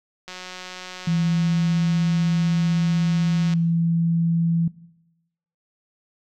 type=click train; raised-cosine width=0.2 ms; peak=-19 dBFS; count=597; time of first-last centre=0.28-3.537 s; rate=183 Hz
type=tone; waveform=sine; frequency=167.1 Hz; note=E3; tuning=24 cents sharp; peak=-18 dBFS; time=1.07-4.68 s; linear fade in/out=5 ms
effects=noise-tail reverb RT60 0.9 s tail -19 dB re dry